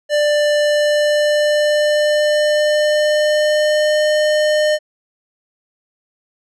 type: tone with pitch glide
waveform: square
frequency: 592 to 607.2 Hz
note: D5 to D#5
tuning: +14 to -42 cents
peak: -13 dBFS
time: 0.09-4.79 s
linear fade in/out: 50 ms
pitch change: +44 cents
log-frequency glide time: 0.57-4.06 s
effects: low-pass 7000 Hz 12 dB/octave